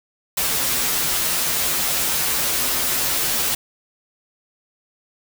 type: noise with comb filter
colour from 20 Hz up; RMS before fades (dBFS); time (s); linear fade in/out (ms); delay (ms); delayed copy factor
white; -21; 0.37-3.55; 5; 10; -0.85
effects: none